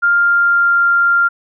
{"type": "tone with pitch glide", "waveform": "sine", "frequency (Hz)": [1400, 1391.9], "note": ["F6", "F6"], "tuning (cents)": [4, -6], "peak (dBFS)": -9, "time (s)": [0.02, 1.29], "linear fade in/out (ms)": 20, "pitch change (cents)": -10, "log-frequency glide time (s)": [0.16, 0.8], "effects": []}